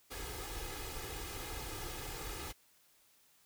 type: noise with comb filter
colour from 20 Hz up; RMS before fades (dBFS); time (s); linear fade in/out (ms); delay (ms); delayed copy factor
pink; -43; 0.1-2.53; 20; 2.4; +0.7
effects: white hiss -68 dBFS RMS until 3.45 s